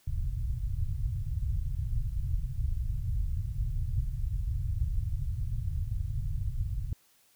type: low-pass noise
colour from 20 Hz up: pink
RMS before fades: -31 dBFS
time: 0.07-6.93 s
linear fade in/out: 2 ms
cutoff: 130 Hz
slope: 48 dB/octave
effects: white hiss -65 dBFS RMS until 7.35 s